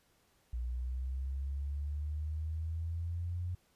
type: linear sweep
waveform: sine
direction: up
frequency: 59.3 to 89.6 Hz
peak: -34 dBFS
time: 0.53-3.55 s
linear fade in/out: 5 ms
effects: pink hiss -71 dBFS RMS until 3.75 s + resampled to 32000 Hz